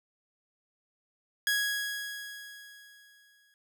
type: tone with exponential decay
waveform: sawtooth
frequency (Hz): 1661.2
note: G#6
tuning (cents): 0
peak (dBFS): -21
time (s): 1.47-3.54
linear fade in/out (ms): 1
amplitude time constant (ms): 450
effects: none